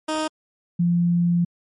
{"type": "tone pair in turn", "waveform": ["15% pulse", "sine"], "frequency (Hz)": [311.4, 173.06], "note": ["D#4", "F3"], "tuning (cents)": [2, -15], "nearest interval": "minor seventh", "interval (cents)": 1017, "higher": "first", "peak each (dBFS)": -16, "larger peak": "neither", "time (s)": [[0.08, 0.28], [0.79, 1.45]], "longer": "second", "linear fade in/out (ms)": 10, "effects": ["MP3 48 kbps"]}